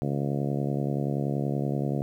harmonic tone, 70.5 Hz, C#2, 30 cents sharp, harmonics 2 / 3 / 4 / 5 / 6 / 7 / 8 / 9 / 10, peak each -28 / -32 / -34 / -36 / -38 / -39 / -40 / -41 / -42 dBFS, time 0.02-2.02 s, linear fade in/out 0 ms, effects 10-bit

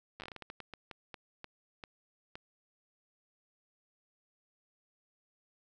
slowing click train, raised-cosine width 0.3 ms, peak -28 dBFS, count 17, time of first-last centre 0.2-2.355 s, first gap 9 ms, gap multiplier 1.31, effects none

